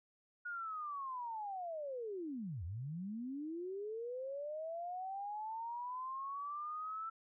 sine linear two-way sweep, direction down then up, 1453 to 77.78 to 1332 Hz, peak -40 dBFS, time 0.45-7.1 s, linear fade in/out 10 ms, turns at 2.64 s, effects none

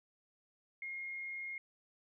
sine tone, 2141 Hz, C7, 39 cents sharp, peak -40 dBFS, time 0.82-1.58 s, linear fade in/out 2 ms, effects none

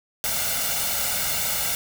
white noise with comb filter, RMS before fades -25 dBFS, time 0.24-1.75 s, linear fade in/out 0 ms, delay 1.4 ms, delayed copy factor +0.7, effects none

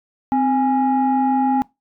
sine tone pair together, 260 / 826 Hz, C4 / G#5, -11 / -10 cents, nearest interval octave + minor sixth, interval 2001 cents, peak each -16 dBFS, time 0.32-1.62 s, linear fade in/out 0 ms, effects noise-tail reverb RT60 0.2 s tail -23 dB re dry + tanh soft clip ceiling -10 dBFS

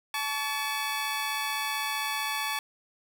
15% pulse tone pair together, 867 / 1130.8 Hz, A5 / C#6, -26 / +34 cents, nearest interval perfect fourth, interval 460 cents, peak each -25 / -26 dBFS, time 0.14-2.59 s, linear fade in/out 2 ms, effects none

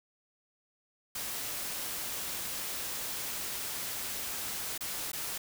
white noise with dropouts, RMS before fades -37 dBFS, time 1.15-5.38 s, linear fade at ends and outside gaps 5 ms, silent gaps 4.779-4.807 / 5.118-5.131 s, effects none

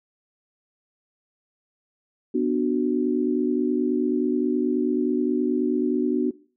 sine chord, B minor, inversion none, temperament just, 246.9 / 296.3 / 370.4 Hz, B3 / D4 / F#4, 0 / +15 / +2 cents, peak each -24 dBFS, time 2.34-6.31 s, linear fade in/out 10 ms, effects noise-tail reverb RT60 0.4 s tail -20 dB re dry

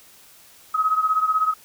sine beating tone pair, 1268 / 1284 Hz, D#6 / E6, +32 / -46 cents, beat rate 16 Hz, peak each -19 / -23 dBFS, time 0.74-1.54 s, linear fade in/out 10 ms, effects white hiss -50 dBFS RMS until 1.64 s

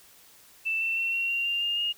sine tone with pitch steps, 2657 / 2683 / 2710 / 2736 / 2763 / 2791 / 2818 / 2846 Hz, E7 / E7 / E7 / F7 / F7 / F7 / F7 / F7, +13 / +30 / +47 / -36 / -19 / -2 / +15 / +32 cents, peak -25 dBFS, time 0.65-1.93 s, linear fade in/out 20 ms, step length 160 ms, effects white hiss -55 dBFS RMS until 1.97 s

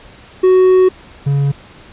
triangle tone pair in turn, 371.4 / 140.57 Hz, F#4 / C#3, +7 / +25 cents, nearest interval octave + perfect fourth, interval 1682 cents, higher first, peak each -4 / -9 dBFS, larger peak first, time 0.43-0.89 / 1.26-1.52 s, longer first, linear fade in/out 10 ms, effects pink hiss -40 dBFS RMS until 1.92 s + resampled to 8000 Hz

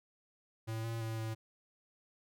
square tone with pitch steps, 111.9 / 114.5 / 112.1 / 111.3 Hz, A2 / A#2 / A2 / A2, +30 / -31 / +33 / +20 cents, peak -37 dBFS, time 0.67-1.35 s, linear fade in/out 20 ms, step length 170 ms, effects none

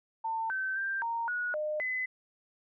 sine tone with pitch steps, 898 / 1540 / 1579 / 926 / 1458 / 608 / 2020 Hz, A5 / G6 / G6 / A#5 / F#6 / D#5 / B6, +35 / -31 / +12 / -12 / -26 / -40 / +39 cents, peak -30 dBFS, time 0.24-2.06 s, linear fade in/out 10 ms, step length 260 ms, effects none

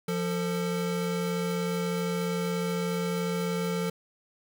square tone pair together, 174.9 / 447.9 Hz, F3 / A4, +3 / +31 cents, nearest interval octave + major third, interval 1628 cents, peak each -30 / -32 dBFS, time 0.08-3.9 s, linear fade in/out 5 ms, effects none

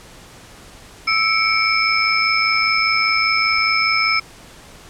sine tone cluster, 1312 / 2210 / 2315 / 5210 Hz, E6 / C#7 / D7 / E8, -9 / -6 / -25 / -21 cents, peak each -20 dBFS, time 1.07-4.2 s, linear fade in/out 10 ms, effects pink hiss -42 dBFS RMS until 4.89 s + low-pass 10000 Hz 12 dB/octave

